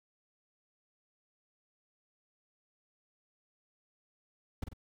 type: noise with echo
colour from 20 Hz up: brown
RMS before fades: -34 dBFS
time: 4.62-4.64 s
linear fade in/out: 5 ms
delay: 47 ms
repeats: 2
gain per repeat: -6 dB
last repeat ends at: 4.734 s
effects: none